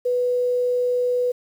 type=tone with quantisation; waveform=sine; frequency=493.9 Hz; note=B4; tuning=in tune; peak=-18 dBFS; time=0.05-1.32 s; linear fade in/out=10 ms; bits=8; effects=none